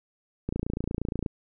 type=click train; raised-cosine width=3 ms; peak=-16 dBFS; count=23; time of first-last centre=0.49-1.262 s; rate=28.5 Hz; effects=none